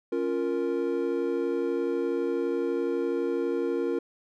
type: chord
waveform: triangle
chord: Bb minor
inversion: first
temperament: equal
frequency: 277.2 / 349.2 / 466.2 Hz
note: Db4 / F4 / Bb4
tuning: 0 / 0 / 0 cents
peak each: -30 / -27 / -27 dBFS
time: 0.12-3.99 s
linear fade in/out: 5 ms
effects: none